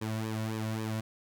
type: tone with flanger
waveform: sawtooth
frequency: 110 Hz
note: A2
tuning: in tune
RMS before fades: -34 dBFS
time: 0.01-1.01 s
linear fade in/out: 10 ms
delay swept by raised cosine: 1.4 to 2.5 ms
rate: 3.7 Hz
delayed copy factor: -0.75
effects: none